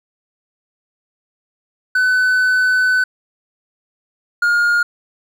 triangle tone pair in turn, 1506 / 1421.5 Hz, F#6 / F6, +30 / +30 cents, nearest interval minor second, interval 100 cents, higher first, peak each -10 dBFS, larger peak neither, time 1.95-3.04 / 4.42-4.83 s, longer first, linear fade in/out 5 ms, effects none

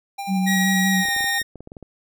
square tone with tremolo, 796 Hz, G5, 26 cents sharp, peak -27 dBFS, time 0.18-1.39 s, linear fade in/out 10 ms, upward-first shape sine, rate 12 Hz, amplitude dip 35%
sine tone with vibrato, 189.3 Hz, F#3, 40 cents sharp, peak -18 dBFS, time 0.27-1.05 s, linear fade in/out 50 ms, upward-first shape square, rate 5.2 Hz, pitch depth 20 cents each way
sawtooth tone with pitch glide, 1903 to 1851 Hz, A#6 to A#6, +35 to -13 cents, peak -17 dBFS, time 0.46-1.43 s, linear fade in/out 20 ms, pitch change -48 cents, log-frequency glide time 0.88-1.13 s
clicks, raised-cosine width 2 ms, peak -25 dBFS, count 12, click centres 1.054 / 1.086 / 1.164 / 1.207 / 1.243 / 1.416 / 1.557 / 1.606 / 1.674 / 1.719 / 1.768 / 1.827 s
effects none

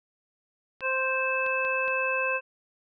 clicks, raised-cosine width 0.3 ms, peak -26 dBFS, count 4, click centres 0.807 / 1.464 / 1.65 / 1.88 s
harmonic tone, 523.3 Hz, C5, in tune, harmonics 1 / 2 / 3 / 5, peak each -30 / -32 / -31 / -28 dBFS, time 0.81-2.41 s, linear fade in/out 50 ms
effects none

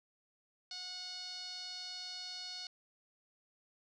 5% pulse tone with low-pass filter, 731 Hz, F#5, 21 cents flat, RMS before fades -45 dBFS, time 0.71-2.67 s, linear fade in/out 2 ms, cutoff 4600 Hz, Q 6.4, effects none

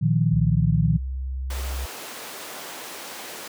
sine chord, Bb suspended fourth, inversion none, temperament equal, 116.54 / 155.56 / 174.61 Hz, Bb2 / Eb3 / F3, 0 / 0 / 0 cents, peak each -22 / -20 / -24 dBFS, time 0.01-0.98 s, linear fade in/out 20 ms
sine tone, 65.41 Hz, C2, in tune, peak -26 dBFS, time 0.32-1.86 s, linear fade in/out 10 ms
pink high-pass noise, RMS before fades -37 dBFS, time 1.5-3.48 s, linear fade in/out 5 ms, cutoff 390 Hz, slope 12 dB/octave
effects none

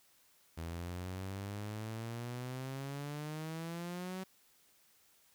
sawtooth exponential sweep, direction up, 81.6 to 189.6 Hz, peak -36 dBFS, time 0.57-4.24 s, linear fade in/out 10 ms, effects white hiss -68 dBFS RMS until 5.34 s

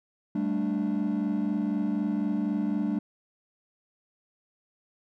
triangle chord, G suspended second, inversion none, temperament equal, 196 / 220 / 293.7 Hz, G3 / A3 / D4, 0 / 0 / 0 cents, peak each -27 dBFS, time 0.35-2.99 s, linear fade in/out 5 ms, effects tanh soft clip ceiling -18 dBFS

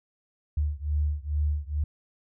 sine beating tone pair, 73.42 / 75.72 Hz, D2 / D#2, 0 / -47 cents, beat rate 2.3 Hz, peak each -27 / -28 dBFS, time 0.57-1.84 s, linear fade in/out 5 ms, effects none

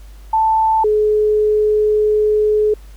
sine tone pair in turn, 883 / 424.7 Hz, A5 / G#4, +6 / +39 cents, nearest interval octave + minor second, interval 1267 cents, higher first, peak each -11 dBFS, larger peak neither, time 0.33-0.84 / 0.84-2.74 s, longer second, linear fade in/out 5 ms, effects added 50 Hz sine -35 dBFS peak until 2.96 s + pink hiss -50 dBFS RMS until 2.96 s

